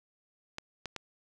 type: clicks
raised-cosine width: 0.2 ms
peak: -20 dBFS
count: 3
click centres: 0.584 / 0.857 / 0.963 s
effects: none